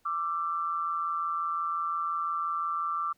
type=tone pair together; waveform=sine; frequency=1174.7 / 1340.4 Hz; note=D6 / E6; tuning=0 / +29 cents; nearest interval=major second; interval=229 cents; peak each=-29 / -34 dBFS; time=0.05-3.13 s; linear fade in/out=10 ms; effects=pink hiss -70 dBFS RMS until 3.17 s